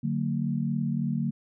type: chord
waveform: sine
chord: D augmented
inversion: none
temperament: equal with one note detuned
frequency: 146.83 / 185 / 228.5 Hz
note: D3 / F#3 / A#3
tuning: 0 / 0 / -34 cents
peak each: -29 / -31 / -29 dBFS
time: 0.03-1.31 s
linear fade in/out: 10 ms
effects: none